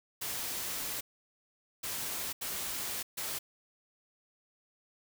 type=noise bursts at uneven times; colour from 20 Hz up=white; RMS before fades=-37 dBFS; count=4; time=0.21-1.01 / 1.83-2.33 / 2.41-3.03 / 3.17-3.39 s; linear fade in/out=10 ms; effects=none